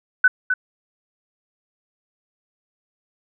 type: tone with echo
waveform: sine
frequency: 1501 Hz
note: F#6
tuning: 24 cents sharp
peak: -9 dBFS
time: 0.24-0.28 s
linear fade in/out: 5 ms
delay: 260 ms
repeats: 1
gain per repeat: -7 dB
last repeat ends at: 0.54 s
effects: none